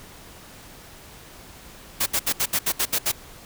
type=noise bursts; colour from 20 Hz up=white; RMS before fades=-22 dBFS; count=9; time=2-3.119 s; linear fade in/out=10 ms; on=63 ms; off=69 ms; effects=pink hiss -45 dBFS RMS until 3.45 s